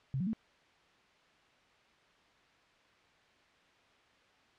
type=tone with pitch steps; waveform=sine; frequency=134 / 183.9 / 222.2 Hz; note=C3 / F#3 / A3; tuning=+42 / -10 / +17 cents; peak=-31 dBFS; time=0.14-0.332 s; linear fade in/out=0 ms; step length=64 ms; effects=white hiss -65 dBFS RMS until 4.58 s + low-pass 3000 Hz 12 dB/octave